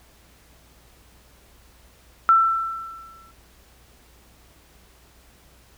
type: tone with exponential decay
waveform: sine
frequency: 1337 Hz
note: E6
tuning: 24 cents sharp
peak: -10 dBFS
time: 2.29-3.31 s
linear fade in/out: 0 ms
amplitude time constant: 220 ms
effects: added 60 Hz sine -55 dBFS peak until 5.77 s + pink hiss -55 dBFS RMS until 5.77 s